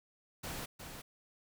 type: noise with echo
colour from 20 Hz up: pink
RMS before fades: -42 dBFS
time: 0.43-0.66 s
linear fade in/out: 10 ms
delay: 360 ms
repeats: 1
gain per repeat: -6 dB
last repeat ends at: 1.02 s
effects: none